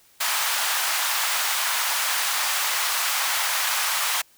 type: high-pass noise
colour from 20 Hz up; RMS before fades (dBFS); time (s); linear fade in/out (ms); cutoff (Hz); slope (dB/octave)
pink; -24; 0.2-4.22; 10; 880; 24
effects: white hiss -57 dBFS RMS until 4.37 s